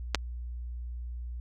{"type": "clicks", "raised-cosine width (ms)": 0.2, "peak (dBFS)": [-6, -20], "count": 2, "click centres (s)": [0.147, 0.154], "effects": ["added 60 Hz sine -35 dBFS peak until 1.4 s"]}